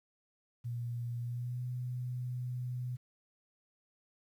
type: tone with pitch glide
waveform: sine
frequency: 119.4 to 124.61 Hz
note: A#2 to B2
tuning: +42 to +16 cents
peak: -35 dBFS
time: 0.64-2.97 s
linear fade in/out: 20 ms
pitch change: +74 cents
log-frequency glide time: 1.2-1.64 s
effects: 11-bit